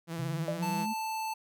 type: tone with vibrato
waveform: sawtooth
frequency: 166.1 Hz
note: E3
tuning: 13 cents sharp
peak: -31 dBFS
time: 0.07-0.87 s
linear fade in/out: 50 ms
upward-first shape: sine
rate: 17 Hz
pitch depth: 37 cents each way
type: exponential sweep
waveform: sine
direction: up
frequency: 130 to 224.9 Hz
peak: -33 dBFS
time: 0.18-0.94 s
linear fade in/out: 20 ms
type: tone with exponential decay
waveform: sine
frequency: 600 Hz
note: D5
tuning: 37 cents sharp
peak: -27 dBFS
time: 0.48-0.71 s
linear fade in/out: 2 ms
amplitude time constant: 48 ms
type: tone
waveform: square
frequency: 881 Hz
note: A5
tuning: 2 cents sharp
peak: -33 dBFS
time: 0.62-1.34 s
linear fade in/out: 10 ms
effects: none